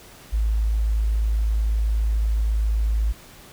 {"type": "tone", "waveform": "sine", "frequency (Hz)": 54, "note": "A1", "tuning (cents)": -32, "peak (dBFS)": -18, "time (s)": [0.32, 3.13], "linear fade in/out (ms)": 20, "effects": ["pink hiss -46 dBFS RMS until 3.52 s"]}